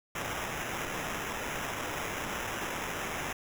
blue noise with sample-and-hold, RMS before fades -36 dBFS, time 0.15-3.33 s, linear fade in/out 5 ms, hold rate 4410 Hz, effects none

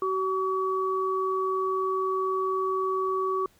sine tone pair together, 379.1 / 1136 Hz, F#4 / C#6, +42 / +42 cents, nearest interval octave + perfect fifth, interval 1900 cents, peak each -27 dBFS, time 0.02-3.46 s, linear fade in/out 2 ms, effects pink hiss -62 dBFS RMS until 3.59 s

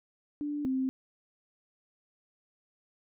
sine tone pair in turn, 293.2 / 262.1 Hz, D4 / C4, -3 / +3 cents, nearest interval major second, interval 194 cents, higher first, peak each -31 / -27 dBFS, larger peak second, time 0.41-0.65 / 0.65-0.89 s, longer neither, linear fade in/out 0 ms, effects none

